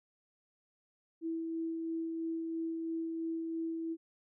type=tone with tremolo; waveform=sine; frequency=327.7 Hz; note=E4; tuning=10 cents flat; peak=-33 dBFS; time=1.21-3.97 s; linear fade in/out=50 ms; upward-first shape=sine; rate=3 Hz; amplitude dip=25%; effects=none